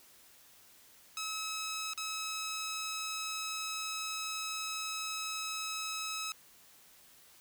10% pulse tone with dropouts, 1288 Hz, E6, 41 cents flat, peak -28 dBFS, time 1.17-6.32 s, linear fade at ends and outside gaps 1 ms, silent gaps 1.935-1.976 s, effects white hiss -60 dBFS RMS until 7.4 s

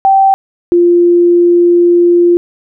sine tone pair in turn, 777 / 347.9 Hz, G5 / F4, -16 / -7 cents, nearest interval octave + major second, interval 1391 cents, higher first, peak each -4 dBFS, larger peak neither, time 0.05-0.34 / 0.72-2.37 s, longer second, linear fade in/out 0 ms, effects none

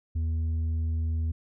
sine tone with tanh clipping, 80.7 Hz, E2, 36 cents flat, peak -26 dBFS, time 0.15-1.32 s, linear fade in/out 10 ms, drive 4 dB, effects none

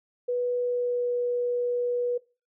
sine tone with pitch glide, 490.6 to 486.9 Hz, B4 to B4, -12 to -25 cents, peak -24 dBFS, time 0.28-2.18 s, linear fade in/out 10 ms, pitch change -13 cents, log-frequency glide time 0.56-1.12 s, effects noise-tail reverb RT60 0.3 s tail -20 dB re dry

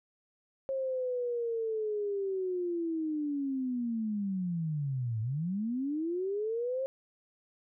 sine linear two-way sweep, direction down then up, 540 to 106.9 to 540 Hz, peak -30 dBFS, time 0.69-6.86 s, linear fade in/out 0 ms, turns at 5.21 s, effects none

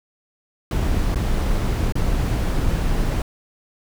brown noise with dropouts, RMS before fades -20 dBFS, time 0.71-3.22 s, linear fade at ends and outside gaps 2 ms, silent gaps 1.147-1.157 / 1.923-1.954 s, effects none

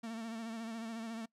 45% pulse tone with vibrato, 226.5 Hz, A#3, 50 cents flat, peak -40 dBFS, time 0.03-1.26 s, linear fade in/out 10 ms, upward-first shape sine, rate 14 Hz, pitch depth 45 cents each way, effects noise-tail reverb RT60 0.1 s tail -23 dB re dry + low-pass 9000 Hz 12 dB/octave

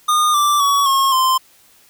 square tone with pitch steps, 1221 / 1173.3 / 1127.4 / 1083.4 / 1041.1 Hz, D#6 / D6 / C#6 / C#6 / C6, -33 / -2 / +29 / -40 / -9 cents, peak -13 dBFS, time 0.08-1.38 s, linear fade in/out 10 ms, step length 260 ms, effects white hiss -51 dBFS RMS until 1.89 s

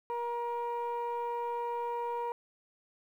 sine tone pair together, 474.8 / 948 Hz, A#4 / A#5, +32 / +29 cents, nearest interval octave, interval 1197 cents, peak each -34 / -32 dBFS, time 0.1-2.32 s, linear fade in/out 0 ms, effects tanh soft clip ceiling -29 dBFS + 11-bit

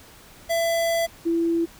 square / sine tone pair in turn, 669 / 334.5 Hz, E5 / E4, +25 / +25 cents, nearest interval octave, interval 1200 cents, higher first, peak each -21 / -19 dBFS, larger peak second, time 0.49-1.07 / 1.25-1.66 s, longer first, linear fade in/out 20 ms, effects pink hiss -48 dBFS RMS until 1.79 s

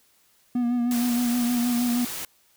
triangle tone with vibrato, 241.7 Hz, B3, 37 cents flat, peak -19 dBFS, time 0.55-2.05 s, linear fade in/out 5 ms, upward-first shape sine, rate 6.4 Hz, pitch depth 35 cents each way
white noise, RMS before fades -33 dBFS, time 0.91-2.25 s, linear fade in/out 2 ms
effects white hiss -62 dBFS RMS until 2.56 s

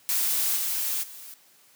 blue noise with level steps, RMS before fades -25 / -28 / -43 dBFS, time 0.09-1.34 s, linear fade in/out 0 ms, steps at 0.56 / 1.02 s, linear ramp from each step 20 ms, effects white hiss -58 dBFS RMS until 1.75 s + high-pass 100 Hz 12 dB/octave

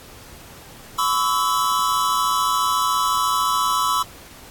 square tone cluster, 1011 / 1125 / 1308 Hz, B5 / C#6 / E6, +40 / +25 / -14 cents, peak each -23 dBFS, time 0.98-4.03 s, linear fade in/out 10 ms, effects pink hiss -43 dBFS RMS until 4.5 s + AAC 64 kbps

